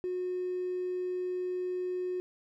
triangle tone with hard clipping, 363.7 Hz, F#4, 30 cents flat, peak -31 dBFS, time 0.04-2.2 s, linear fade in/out 0 ms, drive 3 dB, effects none

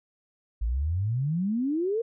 sine exponential sweep, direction up, 51.91 to 475.7 Hz, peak -24 dBFS, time 0.61-2.02 s, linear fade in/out 10 ms, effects none

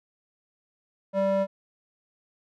square tone with band-pass filter, 194.9 Hz, G3, 10 cents flat, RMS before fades -24 dBFS, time 1.13-1.47 s, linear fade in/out 50 ms, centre 590 Hz, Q 2.3, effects none

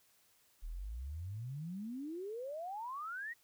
sine exponential sweep, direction up, 36.02 to 1943 Hz, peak -40 dBFS, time 0.62-3.34 s, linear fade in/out 20 ms, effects white hiss -70 dBFS RMS until 3.43 s

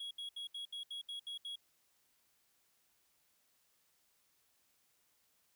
triangle tone bursts, 3322 Hz, G#7, in tune, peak -40 dBFS, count 9, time 0-1.558 s, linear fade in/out 5 ms, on 110 ms, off 71 ms, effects white hiss -75 dBFS RMS until 5.55 s

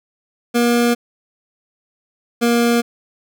25% pulse tone pair in turn, 238.3 / 236.1 Hz, A#3 / A#3, +38 / +22 cents, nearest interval unison, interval 16 cents, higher first, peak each -9 dBFS, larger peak neither, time 0.54-0.95 / 2.41-2.82 s, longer neither, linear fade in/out 20 ms, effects none

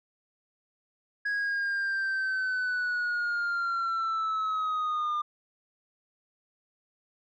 sine linear sweep, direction down, 1661.2 to 1200 Hz, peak -24 dBFS, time 1.25-5.22 s, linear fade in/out 10 ms, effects tanh soft clip ceiling -26 dBFS

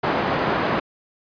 white band-pass noise, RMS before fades -22 dBFS, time 0.03-0.8 s, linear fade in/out 10 ms, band 100 to 1100 Hz, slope 12 dB/octave, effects resampled to 11025 Hz

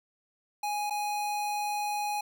square tone with dropouts, 830.6 Hz, G#5, in tune, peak -30 dBFS, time 0.63-2.21 s, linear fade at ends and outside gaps 5 ms, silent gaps 0.899-0.906 s, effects none

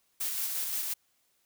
blue noise with tremolo, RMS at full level -32 dBFS, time 0.2-0.94 s, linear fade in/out 10 ms, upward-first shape square, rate 5.7 Hz, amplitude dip 25%, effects white hiss -72 dBFS RMS until 1.45 s

